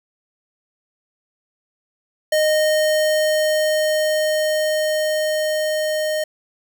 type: tone with level ramp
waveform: square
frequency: 617 Hz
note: D#5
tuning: 15 cents flat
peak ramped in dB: -15 to -20 dBFS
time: 2.32-6.24 s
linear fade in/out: 5 ms
effects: none